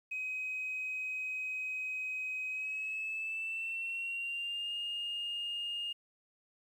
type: tone with pitch glide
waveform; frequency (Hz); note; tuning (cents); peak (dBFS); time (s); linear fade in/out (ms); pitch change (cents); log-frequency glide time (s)
sine; 2526 to 2835; D#7 to F7; +26 to +25; -34; 0.11-5.93; 10; +199; 2.49-4.74
effects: tanh soft clip ceiling -31 dBFS + 11-bit